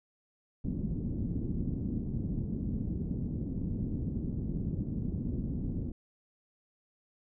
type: low-pass noise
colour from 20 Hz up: white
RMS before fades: -34 dBFS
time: 0.64-5.92 s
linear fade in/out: 5 ms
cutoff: 250 Hz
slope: 24 dB/octave
effects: none